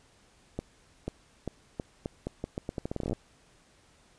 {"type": "accelerating click train", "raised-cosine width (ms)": 2, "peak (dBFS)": -19, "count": 21, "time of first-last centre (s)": [0.59, 3.131], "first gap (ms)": 490, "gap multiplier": 0.81, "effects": ["pink hiss -62 dBFS RMS until 4.18 s", "resampled to 22050 Hz"]}